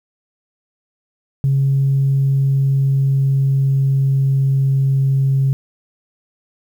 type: tone with pitch glide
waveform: sine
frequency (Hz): 136.8 to 135.46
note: C#3 to C#3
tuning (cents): -23 to -40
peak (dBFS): -11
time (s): 1.44-5.53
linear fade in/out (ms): 0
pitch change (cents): -17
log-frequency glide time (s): 2.01-5.4
effects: tanh soft clip ceiling -8 dBFS + 8-bit